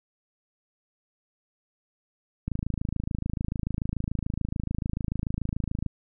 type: click train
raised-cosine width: 5 ms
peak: -16 dBFS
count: 92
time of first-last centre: 2.48-5.863 s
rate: 26.9 Hz
effects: none